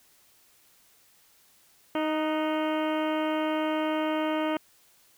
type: harmonic tone with a mistuned harmonic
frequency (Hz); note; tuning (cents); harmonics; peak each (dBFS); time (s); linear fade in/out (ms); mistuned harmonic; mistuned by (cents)
311.1; D#4; 0; 1 / 2 / 3 / 4 / 5 / 6 / 7 / 8 / 9 / 10; -28 / -30 / -34 / -37 / -41 / -44 / -42 / -46 / -44 / -44; 1.95-4.57; 2; 5; -49
effects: white hiss -61 dBFS RMS until 5.17 s